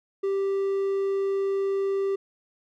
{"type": "tone", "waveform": "triangle", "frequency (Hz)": 392, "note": "G4", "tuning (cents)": 0, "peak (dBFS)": -21, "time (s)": [0.23, 2.16], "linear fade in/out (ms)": 10, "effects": []}